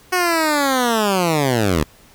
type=linear sweep; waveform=10% pulse; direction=down; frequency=370 to 69.6 Hz; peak=-7 dBFS; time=0.12-1.84 s; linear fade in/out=10 ms; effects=pink hiss -49 dBFS RMS until 2.14 s